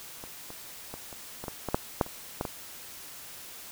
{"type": "clicks", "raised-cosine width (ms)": 1, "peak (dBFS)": [-27, -28, -24, -30, -23, -20, -17, -9, -8, -28, -15, -18], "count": 12, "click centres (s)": [0.239, 0.504, 0.94, 1.128, 1.44, 1.482, 1.687, 1.745, 2.012, 2.064, 2.411, 2.452], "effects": ["white hiss -45 dBFS RMS until 3.71 s"]}